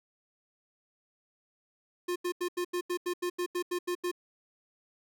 square tone bursts, 354.8 Hz, F4, 27 cents sharp, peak -30 dBFS, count 13, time 2.08-4.115 s, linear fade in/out 10 ms, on 79 ms, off 84 ms, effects none

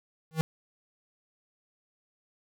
square tone with exponential growth, 159.3 Hz, D#3, 41 cents sharp, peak -20 dBFS, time 0.31-0.41 s, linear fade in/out 0 ms, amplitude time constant 20 ms, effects none

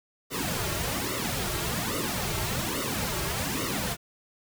pink noise with flanger, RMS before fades -30 dBFS, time 0.3-3.97 s, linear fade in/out 50 ms, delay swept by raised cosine 1.2 to 4.1 ms, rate 1.2 Hz, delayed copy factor -0.95, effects none

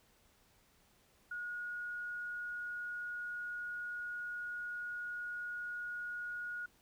sine tone, 1445 Hz, F#6, 41 cents flat, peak -39 dBFS, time 1.31-6.66 s, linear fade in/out 5 ms, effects pink hiss -69 dBFS RMS until 6.81 s

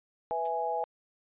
sine chord, E major, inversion second, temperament equal, 493.9 / 659.3 / 830.6 Hz, B4 / E5 / G#5, 0 / 0 / 0 cents, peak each -35 / -34 / -31 dBFS, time 0.31-0.84 s, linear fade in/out 0 ms
blue noise with exponential decay, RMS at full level -39 dBFS, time 0.45-0.54 s, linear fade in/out 5 ms, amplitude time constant 18 ms
effects resampled to 8000 Hz

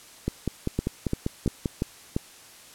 two click trains, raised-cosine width 3 ms, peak -11 / -12 dBFS, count 5 / 8, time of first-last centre 0.79-2.165 / 0.28-1.658 s, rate 2.91 / 5.08 Hz, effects white hiss -49 dBFS RMS until 2.74 s + low-pass 11000 Hz 12 dB/octave

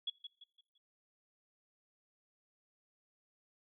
sine tone with echo, 3365 Hz, G#7, 22 cents sharp, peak -34 dBFS, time 0.07-0.1 s, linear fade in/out 5 ms, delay 170 ms, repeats 4, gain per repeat -9 dB, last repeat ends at 0.78 s, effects noise-tail reverb RT60 0.5 s tail -23 dB re dry

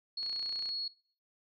sine tone, 4337 Hz, C#8, 39 cents flat, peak -34 dBFS, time 0.17-0.88 s, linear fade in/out 5 ms
click train, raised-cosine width 0.2 ms, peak -33 dBFS, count 15, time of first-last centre 0.23-0.691 s, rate 30.4 Hz
effects noise-tail reverb RT60 0.5 s tail -22 dB re dry

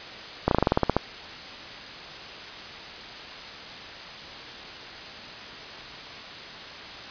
slowing click train, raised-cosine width 1 ms, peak -5 dBFS, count 11, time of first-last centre 0.48-0.966 s, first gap 32 ms, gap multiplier 1.09, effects white hiss -39 dBFS RMS until 7.1 s + resampled to 11025 Hz

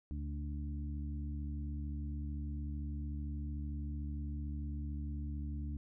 harmonic tone with a mistuned harmonic, 73.42 Hz, D2, in tune, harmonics 1 / 2 / 3 / 4, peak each -38 / -47 / -48 / -49 dBFS, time 0.11-5.77 s, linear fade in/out 0 ms, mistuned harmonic 2, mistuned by -27 cents, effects none

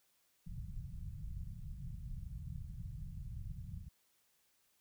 pink low-pass noise, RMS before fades -45 dBFS, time 0.46-3.89 s, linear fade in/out 10 ms, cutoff 170 Hz, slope 48 dB/octave, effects white hiss -75 dBFS RMS until 4.8 s

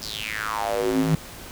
square tone with high-pass filter sweep, 53.9 Hz, A1, 35 cents flat, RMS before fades -25 dBFS, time 0.02-1.15 s, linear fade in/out 0 ms, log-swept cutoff 5100 to 160 Hz, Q 5.7, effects pink hiss -40 dBFS RMS until 1.51 s

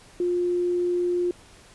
sine tone, 353.6 Hz, F4, 22 cents sharp, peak -21 dBFS, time 0.2-1.31 s, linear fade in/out 2 ms, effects pink hiss -51 dBFS RMS until 1.74 s + resampled to 24000 Hz

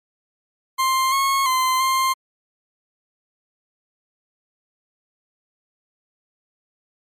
40% pulse tone with pitch steps, 1052 / 1090 / 1034 / 1054 Hz, C6 / C#6 / C6 / C6, +9 / -29 / -21 / +12 cents, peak -16 dBFS, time 0.78-2.14 s, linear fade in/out 20 ms, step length 340 ms, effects MP3 64 kbps

